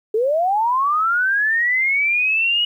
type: linear sweep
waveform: sine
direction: up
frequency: 415.3 to 2917 Hz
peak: -15 dBFS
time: 0.14-2.65 s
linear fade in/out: 5 ms
effects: 9-bit